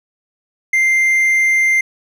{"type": "tone", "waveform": "triangle", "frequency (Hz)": 2093, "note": "C7", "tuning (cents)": 0, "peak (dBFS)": -9, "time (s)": [0.73, 1.81], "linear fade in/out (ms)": 5, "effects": []}